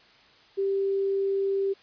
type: tone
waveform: sine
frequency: 392 Hz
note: G4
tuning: in tune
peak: -23 dBFS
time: 0.57-1.74 s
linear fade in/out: 20 ms
effects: white hiss -56 dBFS RMS until 1.82 s + resampled to 11025 Hz